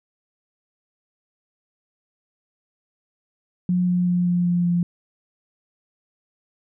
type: tone with pitch steps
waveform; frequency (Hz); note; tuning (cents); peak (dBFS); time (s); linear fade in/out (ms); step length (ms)
sine; 179.6 / 178.46 / 177.33 / 176.21 / 175.09 / 173.98; F3 / F3 / F3 / F3 / F3 / F3; +49 / +38 / +27 / +16 / +5 / -6; -17; 3.69-4.83; 2; 190
effects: none